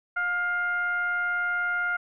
sine tone with frequency modulation, 1412 Hz, F6, 19 cents sharp, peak -24 dBFS, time 0.16-1.97 s, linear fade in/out 10 ms, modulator 697 Hz, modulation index 0.52, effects none

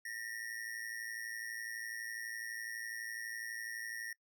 square ring-modulated tone, 1864.7 Hz, A#6, in tune, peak -39 dBFS, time 0.05-4.13 s, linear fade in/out 5 ms, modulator 56 Hz, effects noise-tail reverb RT60 0.1 s tail -23 dB re dry

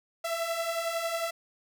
sawtooth beating tone pair, 659.3 / 670.3 Hz, E5 / E5, 0 / +29 cents, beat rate 11 Hz, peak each -31 / -27 dBFS, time 0.24-1.31 s, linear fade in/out 10 ms, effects none

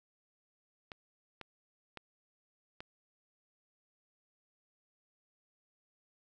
clicks, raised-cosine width 0.3 ms, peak -28 dBFS, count 4, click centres 0.918 / 1.413 / 1.973 / 2.805 s, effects none

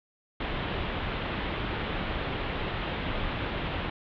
pink low-pass noise, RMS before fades -32 dBFS, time 0.4-3.9 s, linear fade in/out 5 ms, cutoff 3600 Hz, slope 48 dB/octave, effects none

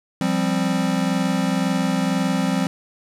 square chord, F suspended second, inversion none, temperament equal with one note detuned, 174.61 / 196.56 / 261.6 Hz, F3 / G3 / C4, 0 / +5 / 0 cents, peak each -24 dBFS, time 0.21-2.67 s, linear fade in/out 2 ms, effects low-pass 10000 Hz 12 dB/octave + 8-bit

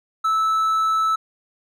triangle tone, 1310 Hz, E6, 11 cents flat, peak -15 dBFS, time 0.24-1.16 s, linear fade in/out 10 ms, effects none

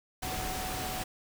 sine tone in noise, 745 Hz, F#5, 12 cents sharp, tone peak -39 dBFS, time 0.22-1.04 s, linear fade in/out 10 ms, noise pink, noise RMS -36 dBFS, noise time 0.22-1.04 s, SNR -6 dB, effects none

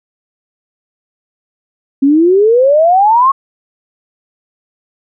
sine exponential sweep, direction up, 266.9 to 1116 Hz, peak -5 dBFS, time 2.02-3.32 s, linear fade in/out 10 ms, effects none

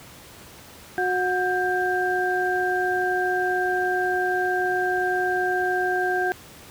sine tone cluster, 365.8 / 730 / 1580 Hz, F#4 / F#5 / G6, -20 / -24 / +13 cents, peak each -25 dBFS, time 0.98-6.32 s, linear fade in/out 0 ms, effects pink hiss -45 dBFS RMS until 6.7 s + high-pass 60 Hz 12 dB/octave

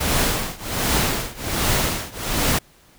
pink noise with tremolo, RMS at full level -18 dBFS, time 0-2.59 s, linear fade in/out 10 ms, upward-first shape triangle, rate 1.3 Hz, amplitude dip 95%, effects pink hiss -53 dBFS RMS until 2.98 s

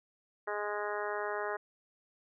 harmonic tone, 207.7 Hz, G#3, in tune, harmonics 2 / 3 / 4 / 5 / 6 / 7 / 8 / 9, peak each -38 / -40 / -41 / -42 / -43 / -43 / -44 / -45 dBFS, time 0.47-1.57 s, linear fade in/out 10 ms, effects none

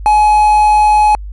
triangle tone with quantisation, 845 Hz, G#5, 30 cents sharp, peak -4 dBFS, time 0.06-1.15 s, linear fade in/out 0 ms, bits 5, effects added 50 Hz sine -23 dBFS peak until 1.32 s + resampled to 24000 Hz

